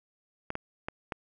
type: clicks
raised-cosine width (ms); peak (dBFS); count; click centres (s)
0.5; -18; 4; 0.504 / 0.554 / 0.885 / 1.122
effects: none